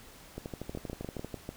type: two click trains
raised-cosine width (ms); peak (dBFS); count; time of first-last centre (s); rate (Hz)
2; -24 / -23; 12 / 6; 0.38-1.246 / 0.75-1.491; 12.7 / 6.75
effects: pink hiss -53 dBFS RMS until 1.56 s